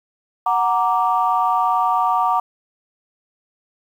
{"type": "chord", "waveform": "sine", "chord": "Gb augmented", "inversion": "none", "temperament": "equal with one note detuned", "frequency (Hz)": [740, 932.3, 1170.6], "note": ["Gb5", "Bb5", "D6"], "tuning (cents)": [0, 0, -6], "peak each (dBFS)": -19, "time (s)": [0.46, 2.4], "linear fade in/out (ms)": 5, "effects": ["tanh soft clip ceiling -5 dBFS", "8-bit"]}